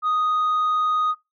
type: tone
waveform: sine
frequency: 1244.5 Hz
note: D#6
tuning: in tune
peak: -16 dBFS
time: 0.02-1.15 s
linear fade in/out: 50 ms
effects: noise-tail reverb RT60 0.2 s tail -23 dB re dry + tanh soft clip ceiling -17 dBFS